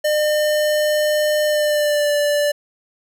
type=tone with pitch glide; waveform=square; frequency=604 to 585.5 Hz; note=D5 to D5; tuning=+48 to -5 cents; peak=-16 dBFS; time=0.04-2.52 s; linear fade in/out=10 ms; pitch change=-53 cents; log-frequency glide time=1.45-2.14 s; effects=none